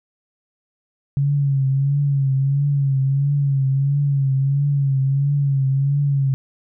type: tone with vibrato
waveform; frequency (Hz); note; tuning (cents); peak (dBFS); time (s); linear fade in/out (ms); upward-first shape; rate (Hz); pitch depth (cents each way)
sine; 138.59; C#3; 0; -15; 1.17-6.34; 0; triangle; 1.5; 68
effects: none